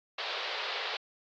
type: band-pass noise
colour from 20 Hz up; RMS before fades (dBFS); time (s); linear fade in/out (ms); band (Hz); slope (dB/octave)
white; -36; 0.18-0.97; 5; 420 to 4400; 48
effects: AAC 64 kbps